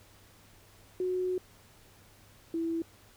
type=tone pair in turn; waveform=sine; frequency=366.8 / 330.3 Hz; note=F#4 / E4; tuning=-15 / +4 cents; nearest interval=major second; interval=181 cents; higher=first; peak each=-28 / -29 dBFS; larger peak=first; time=1-1.38 / 2.54-2.82 s; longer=first; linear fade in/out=2 ms; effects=added 100 Hz sine -63 dBFS peak until 3.16 s + pink hiss -59 dBFS RMS until 3.16 s